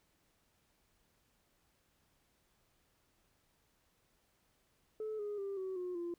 sine tone with pitch steps, 433.1 / 413.8 / 395.3 / 377.7 / 360.8 / 344.7 Hz, A4 / G#4 / G4 / F#4 / F#4 / F4, -27 / -6 / +15 / +36 / -44 / -23 cents, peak -36 dBFS, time 5-6.14 s, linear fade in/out 2 ms, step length 190 ms, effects tanh soft clip ceiling -35 dBFS + pink hiss -75 dBFS RMS until 6.18 s

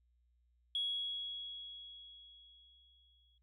sine tone with exponential decay, 3334 Hz, G#7, 6 cents sharp, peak -32 dBFS, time 0.75-3.38 s, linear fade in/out 2 ms, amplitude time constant 570 ms, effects tanh soft clip ceiling -28 dBFS + added 60 Hz sine -70 dBFS peak until 3.42 s

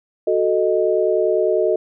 sine chord, D# diminished, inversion first, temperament equal, 370 / 440 / 622.3 Hz, F#4 / A4 / D#5, 0 / 0 / 0 cents, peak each -19 dBFS, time 0.27-1.76 s, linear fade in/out 5 ms, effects none

